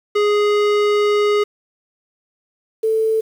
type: tone pair in turn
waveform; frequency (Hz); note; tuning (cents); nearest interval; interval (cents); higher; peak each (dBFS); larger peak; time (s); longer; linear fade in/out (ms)
square / sine; 415.3 / 441.9; G#4 / A4; 0 / +7; minor second; 107; second; -14; neither; 0.15-1.44 / 2.83-3.21; first; 10
effects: low-pass 4000 Hz 12 dB/octave + 7-bit